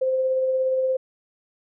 sine tone with tremolo, 521 Hz, C5, 7 cents flat, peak -18 dBFS, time 0.01-0.97 s, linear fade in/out 10 ms, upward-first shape sine, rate 17 Hz, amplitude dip 25%, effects none

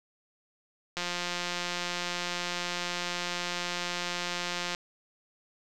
click train, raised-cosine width 0.2 ms, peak -15 dBFS, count 666, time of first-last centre 0.97-4.748 s, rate 176 Hz, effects none

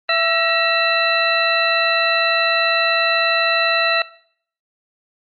harmonic tone with a mistuned harmonic, 667 Hz, E5, 20 cents sharp, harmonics 1 / 2 / 3 / 4 / 6, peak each -21 / -21 / -21 / -21 / -21 dBFS, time 0.09-4.02 s, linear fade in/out 2 ms, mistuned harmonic 3, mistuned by -79 cents, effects noise-tail reverb RT60 0.6 s tail -20 dB re dry + Opus 32 kbps

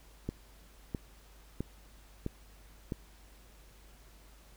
click train, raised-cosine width 3 ms, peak -21 dBFS, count 5, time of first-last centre 0.29-2.922 s, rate 1.52 Hz, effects added 50 Hz sine -56 dBFS peak until 4.56 s + pink hiss -61 dBFS RMS until 4.56 s

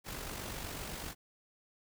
pink noise with amplitude modulation, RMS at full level -40 dBFS, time 0.04-1.15 s, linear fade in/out 50 ms, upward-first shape sine, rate 48.1 Hz, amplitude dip 45%, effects none

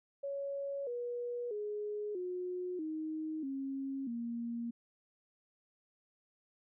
sine tone with pitch steps, 558 / 483 / 418 / 361.8 / 313.2 / 271.1 / 234.6 Hz, C#5 / B4 / G#4 / F#4 / D#4 / C#4 / A#3, +11 / -39 / +11 / -39 / +11 / -38 / +11 cents, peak -36 dBFS, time 0.23-4.71 s, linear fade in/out 10 ms, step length 640 ms, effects none

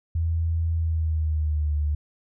sine tone with pitch glide, 82.41 to 74.27 Hz, E2 to D2, 0 to +20 cents, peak -21 dBFS, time 0.15-1.95 s, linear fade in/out 5 ms, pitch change -180 cents, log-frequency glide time 0.75-1.74 s, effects none

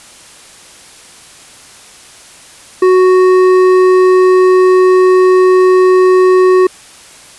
sine tone with hard clipping, 370 Hz, F#4, in tune, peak -6 dBFS, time 2.82-6.67 s, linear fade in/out 5 ms, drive 9 dB, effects white hiss -37 dBFS RMS until 7.38 s + resampled to 24000 Hz

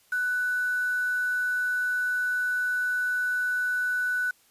sine tone with quantisation, 1488 Hz, F#6, 9 cents sharp, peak -24 dBFS, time 0.12-4.31 s, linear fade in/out 5 ms, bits 7, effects white hiss -62 dBFS RMS until 4.5 s + resampled to 32000 Hz

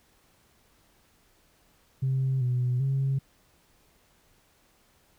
sine tone with pitch steps, 132.4 / 124.5 / 135.5 Hz, C3 / B2 / C#3, +21 / +14 / -39 cents, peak -22 dBFS, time 2.02-3.19 s, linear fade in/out 10 ms, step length 390 ms, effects tanh soft clip ceiling -20 dBFS + pink hiss -64 dBFS RMS until 5.18 s

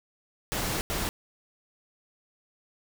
pink noise bursts at uneven times, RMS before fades -30 dBFS, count 2, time 0.52-0.81 / 0.9-1.09 s, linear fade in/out 0 ms, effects none

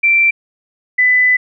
sine tone pair in turn, 2349 / 1999.3 Hz, D7 / B6, 0 / +21 cents, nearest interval minor third, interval 279 cents, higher first, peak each -8 dBFS, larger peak neither, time 0.03-0.31 / 0.98-1.37 s, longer second, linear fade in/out 10 ms, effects none

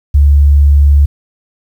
sine tone, 71.6 Hz, D2, 43 cents flat, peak -3 dBFS, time 0.14-1.06 s, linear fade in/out 10 ms, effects 7-bit

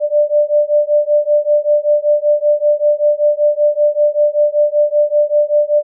sine beating tone pair, 590 / 595.2 Hz, D5 / D5, +8 / +23 cents, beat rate 5.2 Hz, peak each -13 dBFS, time 0-5.83 s, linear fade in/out 50 ms, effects none

